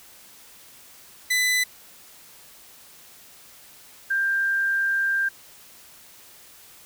sawtooth / sine tone pair in turn, 2000 / 1587.4 Hz, B6 / G6, +21 / +21 cents, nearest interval major third, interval 400 cents, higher first, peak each -16 / -20 dBFS, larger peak first, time 1.3-1.64 / 4.1-5.29 s, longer second, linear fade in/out 10 ms, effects white hiss -49 dBFS RMS until 6.85 s

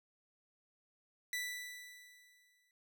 sawtooth tone with exponential decay, 1975.5 Hz, B6, in tune, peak -32 dBFS, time 1.33-2.71 s, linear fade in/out 1 ms, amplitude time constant 300 ms, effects none

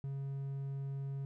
triangle tone, 137.6 Hz, C#3, 12 cents flat, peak -35 dBFS, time 0.04-1.25 s, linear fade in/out 0 ms, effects none

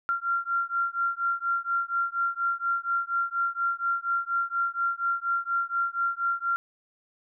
sine beating tone pair, 1377 / 1381.2 Hz, F6 / F6, -25 / -20 cents, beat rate 4.2 Hz, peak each -28 dBFS, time 0.09-6.56 s, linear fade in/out 0 ms, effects none

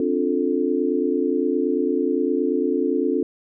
sine chord, D minor seventh, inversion third, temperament just, 264.3 / 293.7 / 352.4 / 440.5 Hz, C4 / D4 / F4 / A4, +18 / 0 / +16 / +2 cents, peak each -24 dBFS, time 0-3.23 s, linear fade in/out 2 ms, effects none

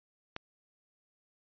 click, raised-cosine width 0.3 ms, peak -21 dBFS, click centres 0.364 s, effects resampled to 11025 Hz

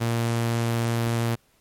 sawtooth tone, 116.54 Hz, A#2, in tune, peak -18 dBFS, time 0-1.36 s, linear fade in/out 20 ms, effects pink hiss -63 dBFS RMS until 1.6 s + MP3 64 kbps

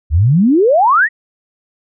sine exponential sweep, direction up, 68.8 to 1972 Hz, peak -7 dBFS, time 0.1-1.09 s, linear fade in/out 50 ms, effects none

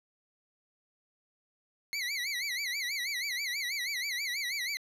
25% pulse tone with vibrato, 2114 Hz, C7, 17 cents sharp, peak -28 dBFS, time 1.93-4.77 s, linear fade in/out 0 ms, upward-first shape sine, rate 6.2 Hz, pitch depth 170 cents each way, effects low-pass 12000 Hz 12 dB/octave

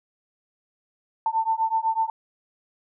sine beating tone pair, 890 / 898 Hz, A5 / A5, +20 / +35 cents, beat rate 8 Hz, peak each -24 / -24 dBFS, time 1.26-2.1 s, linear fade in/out 2 ms, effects none

